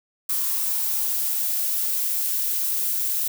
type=noise with high-pass filter sweep; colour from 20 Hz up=violet; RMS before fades=-24 dBFS; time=0.29-3.28 s; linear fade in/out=5 ms; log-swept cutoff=1100 to 330 Hz; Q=4.9; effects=none